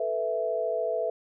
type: chord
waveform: sine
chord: A suspended second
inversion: none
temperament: equal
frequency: 440 / 493.9 / 659.3 Hz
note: A4 / B4 / E5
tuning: 0 / 0 / 0 cents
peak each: -32 / -31 / -28 dBFS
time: 0-1.1 s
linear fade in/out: 5 ms
effects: none